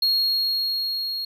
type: tone with level ramp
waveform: triangle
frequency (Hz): 4287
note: C8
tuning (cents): +41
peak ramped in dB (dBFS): -16 to -25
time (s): 0.02-1.25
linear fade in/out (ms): 5
effects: none